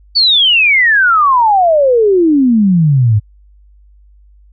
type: exponential sweep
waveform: sine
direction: down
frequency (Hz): 4580 to 100.6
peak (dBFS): -6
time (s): 0.15-3.2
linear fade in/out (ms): 20
effects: added 50 Hz sine -41 dBFS peak until 4.52 s